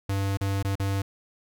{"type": "tone with dropouts", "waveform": "square", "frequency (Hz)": 98.2, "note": "G2", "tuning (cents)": 4, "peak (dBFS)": -25, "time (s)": [0.09, 1.02], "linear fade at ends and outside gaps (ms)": 5, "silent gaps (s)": [[0.372, 0.41], [0.627, 0.647], [0.755, 0.797]], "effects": []}